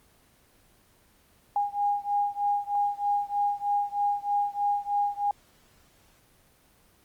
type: beating tone pair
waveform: sine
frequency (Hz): 815 / 818.2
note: G#5 / G#5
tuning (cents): -33 / -26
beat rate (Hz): 3.2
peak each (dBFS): -27 / -28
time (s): 1.56-5.31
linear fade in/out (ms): 2
effects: pink hiss -61 dBFS RMS until 7.04 s + Opus 24 kbps